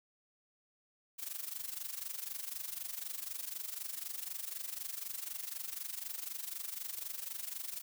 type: noise with amplitude modulation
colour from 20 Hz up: blue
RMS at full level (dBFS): -39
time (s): 1.18-7.82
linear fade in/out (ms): 20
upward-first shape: sine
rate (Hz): 24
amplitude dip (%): 80
effects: none